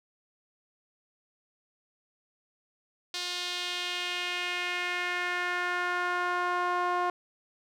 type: tone with band-pass filter sweep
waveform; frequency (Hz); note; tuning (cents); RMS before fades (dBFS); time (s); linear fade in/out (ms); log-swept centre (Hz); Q
sawtooth; 356.2; F4; +34; -31; 3.14-7.1; 2; 4200 to 950; 2.1
effects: none